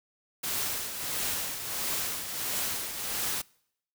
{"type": "noise with tremolo", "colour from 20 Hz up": "white", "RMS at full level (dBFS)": -30, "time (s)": [0.43, 3.42], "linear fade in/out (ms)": 10, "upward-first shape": "triangle", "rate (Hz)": 1.5, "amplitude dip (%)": 60, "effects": ["noise-tail reverb RT60 0.7 s tail -25 dB re dry"]}